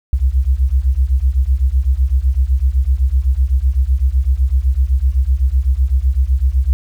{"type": "beating tone pair", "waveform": "sine", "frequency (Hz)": [61.4, 69.3], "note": ["B1", "C#2"], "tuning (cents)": [-9, 0], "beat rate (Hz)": 7.9, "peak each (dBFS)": -14, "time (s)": [0.13, 6.73], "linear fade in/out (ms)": 0, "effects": ["8-bit"]}